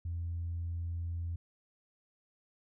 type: tone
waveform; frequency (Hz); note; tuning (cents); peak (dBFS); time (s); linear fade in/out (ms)
sine; 85; F2; -46; -33; 0.05-1.36; 5
effects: tanh soft clip ceiling -30 dBFS